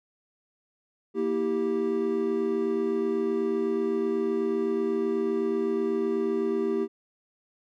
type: chord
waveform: triangle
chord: E diminished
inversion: second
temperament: equal with one note detuned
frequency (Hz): 233.1 / 324 / 392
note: Bb3 / E4 / G4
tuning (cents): 0 / -30 / 0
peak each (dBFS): -29 / -29 / -24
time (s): 1.14-6.88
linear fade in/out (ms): 50
effects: none